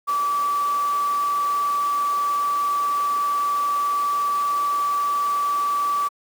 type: tone in noise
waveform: sine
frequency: 1154 Hz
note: D6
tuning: 31 cents flat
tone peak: -19 dBFS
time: 0.07-6.09 s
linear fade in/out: 20 ms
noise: pink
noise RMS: -36 dBFS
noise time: 0.07-6.09 s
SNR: +14 dB
effects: high-pass 400 Hz 12 dB/octave